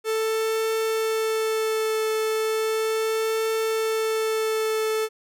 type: tone with vibrato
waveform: 45% pulse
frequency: 440.9 Hz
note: A4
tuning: 4 cents sharp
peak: -22 dBFS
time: 0.04-5.09 s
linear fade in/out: 50 ms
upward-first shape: triangle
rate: 0.36 Hz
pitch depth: 14 cents each way
effects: none